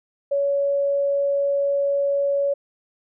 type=tone; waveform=sine; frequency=562 Hz; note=C#5; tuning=24 cents sharp; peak=-18 dBFS; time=0.31-2.54 s; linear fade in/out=10 ms; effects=none